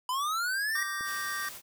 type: linear sweep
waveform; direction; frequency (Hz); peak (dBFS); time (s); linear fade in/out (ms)
square; up; 987 to 1914; -29; 0.09-0.83; 2
type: chord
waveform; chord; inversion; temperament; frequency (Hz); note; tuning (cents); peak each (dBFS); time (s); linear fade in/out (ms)
square; G minor; second; equal; 1174.7 / 1568 / 1864.7; D6 / G6 / Bb6; 0 / 0 / 0; -38 / -37 / -37; 0.75-1.49; 5
type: click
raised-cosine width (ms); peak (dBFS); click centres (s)
2; -34; 1.009
type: noise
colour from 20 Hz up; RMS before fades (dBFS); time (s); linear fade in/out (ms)
white; -44; 1.04-1.62; 50
effects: none